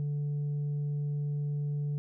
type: tone with tanh clipping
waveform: sine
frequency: 145.8 Hz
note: D3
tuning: 12 cents flat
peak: -30 dBFS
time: 0-1.98 s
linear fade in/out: 0 ms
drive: 2 dB
effects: none